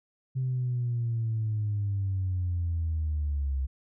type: linear sweep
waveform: sine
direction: down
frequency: 130.9 to 65.41 Hz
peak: -25 dBFS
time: 0.35-3.67 s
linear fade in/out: 20 ms
effects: tanh soft clip ceiling -22 dBFS